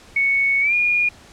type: tone with pitch glide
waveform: sine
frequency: 2217 to 2432 Hz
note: C#7 to D#7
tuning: 0 to -40 cents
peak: -15 dBFS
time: 0.16-1.09 s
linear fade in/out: 5 ms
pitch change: +160 cents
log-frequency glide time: 0.61-0.74 s
effects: pink hiss -46 dBFS RMS until 1.32 s + low-pass 8000 Hz 12 dB/octave